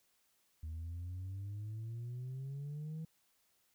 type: exponential sweep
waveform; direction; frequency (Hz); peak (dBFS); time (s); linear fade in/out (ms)
sine; up; 77.78 to 162; -38; 0.63-3.05; 5
effects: tanh soft clip ceiling -39 dBFS + white hiss -75 dBFS RMS until 3.74 s